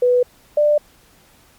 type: tone pair in turn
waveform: sine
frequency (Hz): 493.9 / 593.6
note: B4 / D5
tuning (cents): 0 / +18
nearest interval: minor third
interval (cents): 318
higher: second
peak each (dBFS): -11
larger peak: neither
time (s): 0.02-0.23 / 0.57-0.78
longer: neither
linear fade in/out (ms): 5
effects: pink hiss -52 dBFS RMS until 1.58 s + MP3 96 kbps